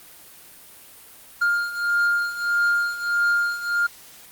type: beating tone pair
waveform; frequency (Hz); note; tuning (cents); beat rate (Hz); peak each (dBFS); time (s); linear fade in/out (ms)
triangle; 1406 / 1407.6; F6 / F6; +11 / +13; 1.6; -23 / -19; 1.41-3.87; 10
effects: white hiss -46 dBFS RMS until 4.31 s + Opus 32 kbps